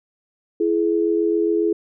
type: tone pair together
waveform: sine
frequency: 334.7 / 422 Hz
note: E4 / G#4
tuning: +26 / +28 cents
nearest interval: major third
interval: 402 cents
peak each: -19 dBFS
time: 0.6-1.73 s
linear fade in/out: 5 ms
effects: none